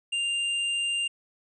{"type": "tone with tanh clipping", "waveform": "sine", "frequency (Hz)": 2794, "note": "F7", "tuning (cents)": 0, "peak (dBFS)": -27, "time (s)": [0.12, 1.08], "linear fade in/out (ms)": 10, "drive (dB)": 12, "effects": ["resampled to 24000 Hz"]}